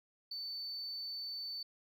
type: tone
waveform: sine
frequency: 4521 Hz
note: C#8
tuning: 33 cents sharp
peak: -38 dBFS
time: 0.31-1.63 s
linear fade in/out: 5 ms
effects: tanh soft clip ceiling -37 dBFS